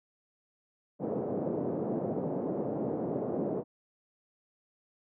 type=band-pass noise; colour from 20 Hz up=white; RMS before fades=-33 dBFS; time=0.99-3.64 s; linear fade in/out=50 ms; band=140 to 560 Hz; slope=24 dB/octave; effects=none